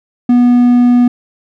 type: tone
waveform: triangle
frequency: 244.1 Hz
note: B3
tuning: 20 cents flat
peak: -3 dBFS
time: 0.29-1.08 s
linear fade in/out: 5 ms
effects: none